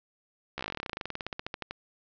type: slowing click train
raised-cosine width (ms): 0.3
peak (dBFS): -18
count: 29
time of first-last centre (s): 0.58-1.71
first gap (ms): 14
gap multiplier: 1.07
effects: resampled to 16000 Hz + 10-bit